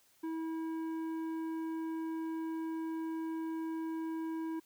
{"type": "tone with tanh clipping", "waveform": "sine", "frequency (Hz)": 323.6, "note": "E4", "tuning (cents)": -32, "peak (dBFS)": -37, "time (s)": [0.23, 4.6], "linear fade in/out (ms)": 10, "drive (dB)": 10, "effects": ["white hiss -68 dBFS RMS until 4.65 s"]}